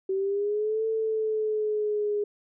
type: linear two-way sweep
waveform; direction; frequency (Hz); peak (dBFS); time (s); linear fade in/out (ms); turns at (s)
sine; up then down; 380 to 445.2 to 412.5; -24; 0.09-2.24; 5; 0.86
effects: none

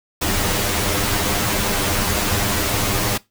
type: noise with comb filter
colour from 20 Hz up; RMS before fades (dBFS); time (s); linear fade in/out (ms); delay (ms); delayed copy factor
pink; -20; 0.21-3.18; 10; 9.9; +1
effects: noise-tail reverb RT60 0.2 s tail -20 dB re dry

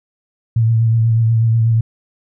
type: tone with vibrato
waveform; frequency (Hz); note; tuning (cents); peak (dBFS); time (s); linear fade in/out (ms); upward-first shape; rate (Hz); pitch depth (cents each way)
sine; 113.7; A#2; -43; -10; 0.56-1.81; 5; triangle; 8.2; 39
effects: none

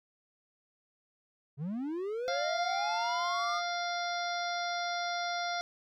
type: linear sweep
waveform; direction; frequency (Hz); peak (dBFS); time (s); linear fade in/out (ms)
triangle; up; 130 to 1246; -31; 1.57-3.62; 50
type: harmonic tone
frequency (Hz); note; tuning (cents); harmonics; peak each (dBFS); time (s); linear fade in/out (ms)
698.5; F5; 0; 1 / 2 / 3 / 5 / 6 / 7 / 8; -34 / -38 / -42 / -43 / -45 / -46 / -44; 2.28-5.61; 0
effects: none

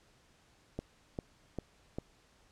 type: click train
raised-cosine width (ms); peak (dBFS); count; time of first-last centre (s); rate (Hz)
2; -23; 4; 0.79-1.985; 2.51
effects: pink hiss -66 dBFS RMS until 2.51 s + low-pass 8000 Hz 12 dB/octave

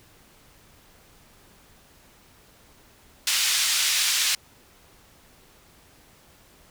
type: band-pass noise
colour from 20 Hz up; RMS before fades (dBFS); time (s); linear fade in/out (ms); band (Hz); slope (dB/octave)
white; -23; 3.27-4.35; 2; 2100 to 6400; 12
effects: pink hiss -55 dBFS RMS until 6.7 s

